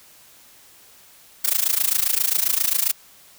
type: noise with amplitude modulation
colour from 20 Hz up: blue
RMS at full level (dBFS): -17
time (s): 1.44-2.92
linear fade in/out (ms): 10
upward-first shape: sine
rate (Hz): 27.5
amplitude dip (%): 90
effects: white hiss -50 dBFS RMS until 3.38 s